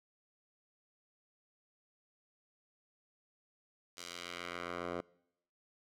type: tone with band-pass filter sweep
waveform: 10% pulse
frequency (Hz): 87.31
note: F2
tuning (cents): 0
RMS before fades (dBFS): -43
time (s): 3.97-5.01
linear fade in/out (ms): 5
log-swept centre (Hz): 5800 to 690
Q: 0.9
effects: noise-tail reverb RT60 0.8 s tail -24 dB re dry